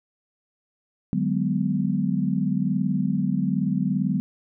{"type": "chord", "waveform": "sine", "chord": "G# half-diminished seventh", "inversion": "second", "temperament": "just", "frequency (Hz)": [149.51, 186.89, 207.7, 249.2], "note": ["D3", "F#3", "G#3", "B3"], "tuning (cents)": [31, 18, 0, 16], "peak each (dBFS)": [-28, -24, -27, -27], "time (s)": [1.13, 4.2], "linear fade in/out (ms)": 0, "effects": []}